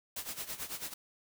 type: noise with tremolo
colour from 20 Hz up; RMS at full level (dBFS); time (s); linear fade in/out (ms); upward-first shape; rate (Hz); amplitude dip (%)
white; -38; 0.16-0.94; 5; sine; 9.1; 80
effects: none